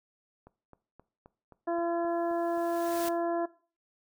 click train, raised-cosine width 1 ms, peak -37 dBFS, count 9, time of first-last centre 0.47-2.575 s, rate 3.8 Hz
harmonic tone, 340 Hz, F4, 46 cents flat, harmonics 1 / 2 / 3 / 4 / 5, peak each -31 / -31 / -39 / -45 / -45 dBFS, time 1.67-3.46 s, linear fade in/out 10 ms
white noise with exponential growth, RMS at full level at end -37 dBFS, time 2.07-3.09 s, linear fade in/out 5 ms, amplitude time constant 220 ms
effects noise-tail reverb RT60 0.4 s tail -19 dB re dry

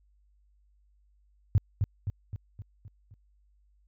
sine tone with echo, 100.9 Hz, G#2, 49 cents flat, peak -17 dBFS, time 1.55-1.58 s, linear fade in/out 0 ms, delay 260 ms, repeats 6, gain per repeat -5 dB, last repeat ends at 3.14 s, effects added 50 Hz sine -62 dBFS peak until 3.87 s

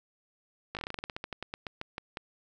slowing click train, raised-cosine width 0.3 ms, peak -20 dBFS, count 20, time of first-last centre 0.75-2.171 s, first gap 18 ms, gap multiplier 1.14, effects none

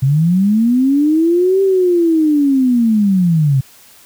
sine linear two-way sweep, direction up then down, 128.4 to 392 to 128.4 Hz, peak -9 dBFS, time 0.02-3.61 s, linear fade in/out 10 ms, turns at 1.62 s, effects white hiss -44 dBFS RMS until 4.05 s

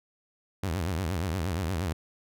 sawtooth tone with vibrato, 87.6 Hz, F2, 6 cents sharp, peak -24 dBFS, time 0.63-1.93 s, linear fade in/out 5 ms, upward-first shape triangle, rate 8.5 Hz, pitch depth 260 cents each way, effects none

